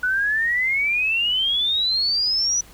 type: exponential sweep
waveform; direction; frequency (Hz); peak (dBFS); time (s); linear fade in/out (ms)
sine; up; 1469 to 5970; -18; 0.03-2.61; 5
effects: added 50 Hz sine -48 dBFS peak until 2.73 s + pink hiss -48 dBFS RMS until 2.73 s